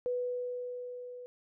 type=tone with level ramp; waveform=sine; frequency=493.9 Hz; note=B4; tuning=in tune; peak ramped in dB=-29 to -43 dBFS; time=0.06-1.26 s; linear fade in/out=0 ms; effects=none